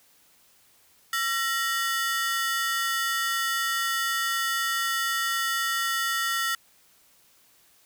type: ring-modulated tone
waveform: sawtooth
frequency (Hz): 1613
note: G6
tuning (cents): +49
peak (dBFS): -18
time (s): 1.13-6.55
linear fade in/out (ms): 2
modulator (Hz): 262
effects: white hiss -60 dBFS RMS until 7.85 s